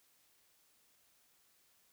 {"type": "silence", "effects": ["white hiss -71 dBFS RMS until 1.92 s"]}